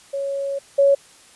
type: tone pair in turn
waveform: sine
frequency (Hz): 554.4 / 557.4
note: C#5 / C#5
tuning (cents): 0 / +9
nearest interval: unison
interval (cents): 9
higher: second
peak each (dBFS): -22 / -11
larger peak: second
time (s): 0.13-0.59 / 0.78-0.95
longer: first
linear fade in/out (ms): 10
effects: white hiss -49 dBFS RMS until 1.35 s + resampled to 24000 Hz